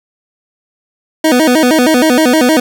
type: tone with vibrato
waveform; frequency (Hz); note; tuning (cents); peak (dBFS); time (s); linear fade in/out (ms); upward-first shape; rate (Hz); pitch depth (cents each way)
25% pulse; 280; C#4; +18; -3; 1.24-2.6; 5; square; 6.4; 210
effects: none